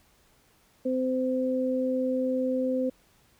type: tone pair together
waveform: sine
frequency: 257.5 / 515 Hz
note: C4 / C5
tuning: -28 / -28 cents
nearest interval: octave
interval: 1200 cents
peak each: -27 dBFS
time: 0.85-2.9 s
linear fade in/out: 10 ms
effects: pink hiss -63 dBFS RMS until 3.39 s